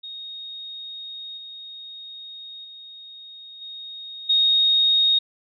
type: tone with level steps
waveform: sine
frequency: 3729 Hz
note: A#7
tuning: in tune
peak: -33 / -36 / -39 / -34 / -15 dBFS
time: 0.03-5.19 s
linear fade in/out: 10 ms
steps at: 1.37 / 2.64 / 3.61 / 4.29 s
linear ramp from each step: 10 ms
effects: none